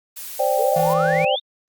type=noise; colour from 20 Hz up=blue; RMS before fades=-33 dBFS; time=0.16-0.94 s; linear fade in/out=10 ms
type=chord; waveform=sine; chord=C suspended second; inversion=none; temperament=equal; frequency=523.3 / 587.3 / 784 Hz; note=C5 / D5 / G5; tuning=0 / 0 / 0 cents; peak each=-21 dBFS; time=0.39-1.36 s; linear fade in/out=10 ms
type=exponential sweep; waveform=sine; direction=up; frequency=415.3 to 3729 Hz; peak=-23 dBFS; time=0.58-1.4 s; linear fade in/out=20 ms
type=tone; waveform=square; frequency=161.7 Hz; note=E3; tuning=33 cents flat; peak=-25 dBFS; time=0.76-1.25 s; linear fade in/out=5 ms
effects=Opus 48 kbps